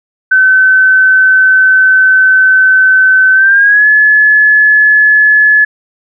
sine tone with pitch glide, 1525 to 1711.8 Hz, G6 to A6, -48 to -48 cents, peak -3 dBFS, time 0.31-5.65 s, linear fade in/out 10 ms, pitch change +200 cents, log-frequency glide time 3.33-3.87 s, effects none

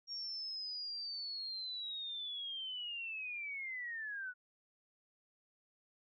sine linear sweep, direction down, 5588 to 1456 Hz, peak -40 dBFS, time 0.07-4.34 s, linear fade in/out 50 ms, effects none

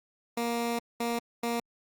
15% pulse tone bursts at uneven times, 235 Hz, A#3, 14 cents sharp, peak -22 dBFS, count 3, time 0.37-0.79 / 1-1.19 / 1.43-1.6 s, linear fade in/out 5 ms, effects Opus 48 kbps

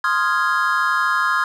triangle chord, F minor seventh, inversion second, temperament equal, 1046.5 / 1244.5 / 1396.9 / 1661.2 Hz, C6 / Eb6 / F6 / Ab6, 0 / 0 / 0 / 0 cents, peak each -20 dBFS, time 0.04-1.44 s, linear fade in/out 2 ms, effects none

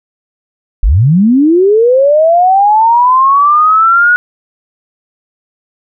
sine linear sweep, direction up, 35.69 to 1465 Hz, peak -4 dBFS, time 0.83-4.16 s, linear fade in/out 0 ms, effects none

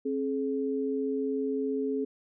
sine tone pair together, 268.1 / 425.1 Hz, C4 / G#4, +42 / +40 cents, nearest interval minor sixth, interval 798 cents, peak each -30 / -30 dBFS, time 0.05-2.05 s, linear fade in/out 10 ms, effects none

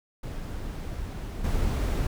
brown noise with level steps, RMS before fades -34 / -26 dBFS, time 0.23-2.07 s, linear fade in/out 5 ms, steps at 1.44 s, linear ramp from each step 5 ms, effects none

